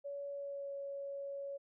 sine tone with pitch glide, 565 to 558.2 Hz, C#5 to C#5, +33 to +12 cents, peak -40 dBFS, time 0.04-1.58 s, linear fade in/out 20 ms, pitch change -21 cents, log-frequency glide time 0.29-0.73 s, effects none

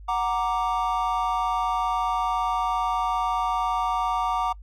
triangle chord, Gb augmented, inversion none, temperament equal, 740 / 932.3 / 1174.7 Hz, Gb5 / Bb5 / D6, 0 / 0 / 0 cents, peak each -25 dBFS, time 0.08-4.53 s, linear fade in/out 10 ms, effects noise-tail reverb RT60 0.1 s tail -25 dB re dry + added 50 Hz sine -40 dBFS peak until 4.62 s

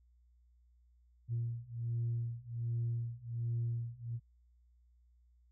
sine beating tone pair, 116.7 / 118 Hz, A#2 / A#2, +2 / +22 cents, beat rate 1.3 Hz, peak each -37 / -36 dBFS, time 1.28-4.2 s, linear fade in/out 50 ms, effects tanh soft clip ceiling -29 dBFS + added 60 Hz sine -64 dBFS peak until 5.51 s

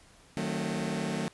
sawtooth chord, D# diminished seventh, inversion none, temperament just, 155.56 / 186.68 / 224 / 268.8 Hz, D#3 / F#3 / A3 / C4, 0 / +16 / +31 / +47 cents, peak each -32 / -31 / -30 / -36 dBFS, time 0.37-1.28 s, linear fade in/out 0 ms, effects pink hiss -58 dBFS RMS until 1.33 s + resampled to 24000 Hz

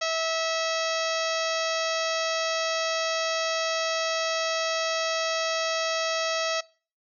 harmonic tone with a mistuned harmonic, 650 Hz, E5, 24 cents flat, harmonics 1 / 2 / 3 / 4 / 5 / 6 / 7 / 8 / 9 / 10, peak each -29 / -32 / -34 / -35 / -36 / -37 / -37 / -38 / -39 / -39 dBFS, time 0.01-6.61 s, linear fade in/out 10 ms, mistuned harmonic 9, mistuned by -54 cents, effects noise-tail reverb RT60 0.4 s tail -23 dB re dry

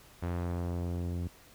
sawtooth tone with low-pass filter sweep, 87.31 Hz, F2, in tune, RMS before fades -34 dBFS, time 0.22-1.28 s, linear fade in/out 10 ms, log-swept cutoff 1900 to 300 Hz, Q 0.73, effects pink hiss -57 dBFS RMS until 1.54 s

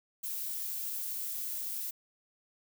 violet noise, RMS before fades -37 dBFS, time 0.23-1.91 s, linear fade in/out 10 ms, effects none

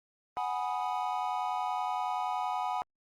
triangle chord, G# minor seventh, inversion third, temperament equal, 740 / 830.6 / 987.8 / 1244.5 Hz, F#5 / G#5 / B5 / D#6, 0 / 0 / 0 / 0 cents, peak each -32 / -34 / -34 / -38 dBFS, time 0.37-2.82 s, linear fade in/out 0 ms, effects Opus 32 kbps

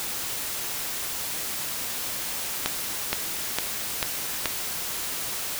accelerating click train, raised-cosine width 0.2 ms, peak -5 dBFS, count 5, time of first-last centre 2.66-4.457 s, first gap 470 ms, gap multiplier 0.97, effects white hiss -31 dBFS RMS until 5.59 s

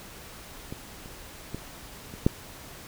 clicks, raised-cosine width 3 ms, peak -22 / -30 / -20 / -28 / -6 dBFS, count 5, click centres 0.725 / 1.059 / 1.546 / 2.139 / 2.265 s, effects pink hiss -45 dBFS RMS until 2.87 s

